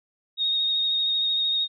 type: tone with vibrato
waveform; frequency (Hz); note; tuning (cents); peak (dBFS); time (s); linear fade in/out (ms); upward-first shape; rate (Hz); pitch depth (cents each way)
sine; 3728; A#7; -1; -21; 0.37-1.68; 50; sine; 13; 19
effects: none